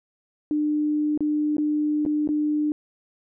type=tone with dropouts; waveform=sine; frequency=300 Hz; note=D4; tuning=37 cents sharp; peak=-20 dBFS; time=0.51-2.72 s; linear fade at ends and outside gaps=1 ms; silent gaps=1.176-1.206 / 1.568-1.582 / 2.052-2.062 / 2.275-2.289 s; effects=none